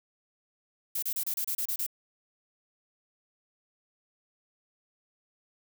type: noise bursts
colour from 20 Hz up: violet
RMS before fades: -31 dBFS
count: 9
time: 0.95-1.865 s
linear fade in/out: 5 ms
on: 75 ms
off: 30 ms
effects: none